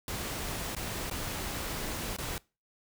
pink noise with dropouts, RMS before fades -36 dBFS, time 0.08-2.38 s, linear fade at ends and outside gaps 1 ms, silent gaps 0.75-0.765 / 1.099-1.111 / 2.165-2.185 s, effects noise-tail reverb RT60 0.3 s tail -23 dB re dry

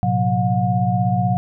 sine tone cluster, 110.9 / 127.2 / 182 / 720 Hz, A2 / C3 / F#3 / F#5, +14 / -48 / -28 / -47 cents, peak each -21 dBFS, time 0.03-1.37 s, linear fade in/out 0 ms, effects none

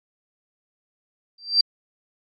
sine tone with exponential growth, 4699 Hz, D8, in tune, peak -10 dBFS, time 1.38-1.61 s, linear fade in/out 5 ms, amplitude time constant 48 ms, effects AAC 32 kbps

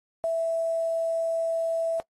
sine tone with quantisation, 659.3 Hz, E5, in tune, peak -23 dBFS, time 0.24-2 s, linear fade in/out 0 ms, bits 8, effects noise-tail reverb RT60 0.1 s tail -22 dB re dry + AAC 32 kbps

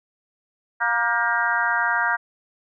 harmonic tone with a mistuned harmonic, 236 Hz, A#3, 22 cents sharp, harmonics 3 / 4 / 5 / 6 / 7 / 8, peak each -29 / -25 / -29 / -25 / -23 / -29 dBFS, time 0.8-2.17 s, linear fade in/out 20 ms, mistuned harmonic 7, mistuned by -57 cents, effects none

